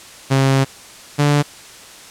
sawtooth tone pair in turn, 134.9 / 145.61 Hz, C#3 / D3, -47 / -14 cents, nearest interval minor second, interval 133 cents, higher second, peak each -8 dBFS, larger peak neither, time 0.3-0.65 / 1.18-1.43 s, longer first, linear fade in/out 20 ms, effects white hiss -39 dBFS RMS until 2.1 s + low-pass 9000 Hz 12 dB/octave

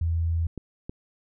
sine tone, 83 Hz, E2, 12 cents sharp, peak -22 dBFS, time 0.01-0.47 s, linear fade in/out 5 ms
clicks, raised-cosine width 3 ms, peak -21 dBFS, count 2, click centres 0.577 / 0.895 s
effects none

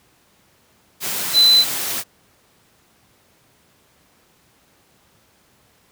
sine tone in noise, 4022 Hz, B7, 31 cents sharp, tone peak -9 dBFS, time 1.33-1.65 s, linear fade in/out 50 ms, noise white, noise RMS -24 dBFS, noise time 1-2.04 s, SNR +12 dB, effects pink hiss -57 dBFS RMS until 5.91 s + high-pass 80 Hz 12 dB/octave

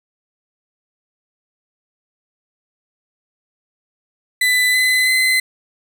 35% pulse tone with pitch steps, 1999 / 2020 / 2041 Hz, B6 / B6 / C7, +20 / +39 / -44 cents, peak -11 dBFS, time 4.41-5.4 s, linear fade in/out 5 ms, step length 330 ms, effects none

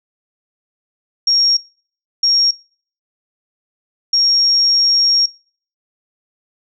sine tone bursts at uneven times, 5570 Hz, F8, 5 cents flat, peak -10 dBFS, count 3, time 1.27-1.57 / 2.23-2.51 / 4.13-5.26 s, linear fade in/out 5 ms, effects noise-tail reverb RT60 0.5 s tail -26 dB re dry

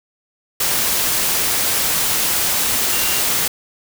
sine tone in noise, 2784 Hz, F7, 6 cents flat, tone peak -28 dBFS, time 2.92-3.2 s, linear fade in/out 5 ms, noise white, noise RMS -18 dBFS, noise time 0.6-3.48 s, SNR -13 dB, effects none

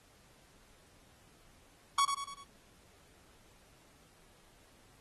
45% pulse tone with echo, 1118 Hz, C#6, 14 cents sharp, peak -25 dBFS, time 1.98-2.05 s, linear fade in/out 5 ms, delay 97 ms, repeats 4, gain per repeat -6 dB, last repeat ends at 2.438 s, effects pink hiss -64 dBFS RMS until 5 s + AAC 32 kbps

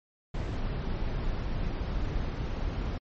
brown noise, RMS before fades -31 dBFS, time 0.34-2.98 s, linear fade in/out 5 ms, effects low-pass 5000 Hz 12 dB/octave + MP3 32 kbps

